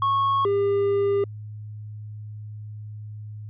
triangle tone pair in turn, 1100 / 400.5 Hz, C#6 / G4, -14 / +37 cents, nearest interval octave + perfect fourth, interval 1749 cents, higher first, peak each -17 dBFS, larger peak neither, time 0.02-0.45 / 0.45-1.24 s, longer second, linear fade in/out 2 ms, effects added 106 Hz sine -34 dBFS peak until 3.49 s + resampled to 8000 Hz

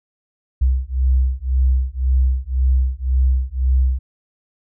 sine beating tone pair, 63.6 / 65.5 Hz, C2 / C2, -48 / +2 cents, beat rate 1.9 Hz, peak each -17 dBFS, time 0.61-3.99 s, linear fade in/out 10 ms, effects none

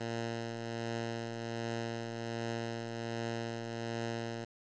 10% pulse tone with tremolo, 115.6 Hz, A#2, 14 cents flat, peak -26 dBFS, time 0-4.45 s, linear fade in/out 10 ms, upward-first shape triangle, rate 1.3 Hz, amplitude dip 45%, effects resampled to 16000 Hz + 9-bit

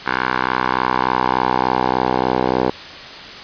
10% pulse tone with band-pass filter sweep, 63.4 Hz, B1, 46 cents sharp, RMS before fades -18 dBFS, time 0.06-2.7 s, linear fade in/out 5 ms, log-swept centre 1400 to 600 Hz, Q 2.3, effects white hiss -33 dBFS RMS until 3.43 s + resampled to 11025 Hz

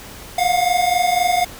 square tone pair together, 701 / 724.9 Hz, F5 / F#5, +6 / -36 cents, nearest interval minor second, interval 58 cents, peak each -19 / -18 dBFS, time 0.38-1.45 s, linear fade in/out 5 ms, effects pink hiss -37 dBFS RMS until 1.59 s

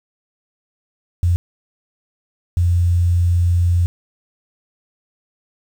sine tone bursts at uneven times, 87.31 Hz, F2, in tune, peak -12 dBFS, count 2, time 1.23-1.36 / 2.57-3.86 s, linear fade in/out 0 ms, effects 7-bit

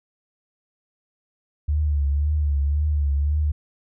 sine tone with vibrato, 73 Hz, D2, 10 cents flat, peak -18 dBFS, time 1.68-3.52 s, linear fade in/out 10 ms, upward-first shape triangle, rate 1.9 Hz, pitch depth 82 cents each way, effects none

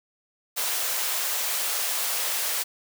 white high-pass noise, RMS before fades -27 dBFS, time 0.56-2.64 s, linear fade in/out 20 ms, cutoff 460 Hz, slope 24 dB/octave, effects none

